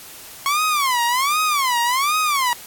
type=tone with vibrato; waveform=sawtooth; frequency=1089 Hz; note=C#6; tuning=31 cents flat; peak=-13 dBFS; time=0.46-2.53 s; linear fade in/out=0 ms; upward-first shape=sine; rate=1.3 Hz; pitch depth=250 cents each way; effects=white hiss -39 dBFS RMS until 2.66 s + AAC 64 kbps